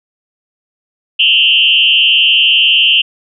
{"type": "tone with frequency modulation", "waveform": "sine", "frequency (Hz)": 2937, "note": "F#7", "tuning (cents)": -13, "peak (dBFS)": -6, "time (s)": [1.19, 3.02], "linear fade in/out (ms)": 10, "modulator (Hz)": 146, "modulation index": 1.7, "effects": []}